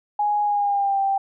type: tone with pitch glide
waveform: sine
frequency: 830.6 to 784.9 Hz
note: G#5 to G5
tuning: 0 to +2 cents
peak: -18 dBFS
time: 0.19-1.18 s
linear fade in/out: 5 ms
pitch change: -98 cents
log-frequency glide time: 0.43-1 s
effects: none